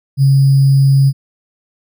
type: tone with sample-and-hold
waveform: sine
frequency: 137 Hz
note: C#3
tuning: 20 cents flat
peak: -6 dBFS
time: 0.17-1.13 s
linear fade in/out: 50 ms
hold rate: 4900 Hz
effects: none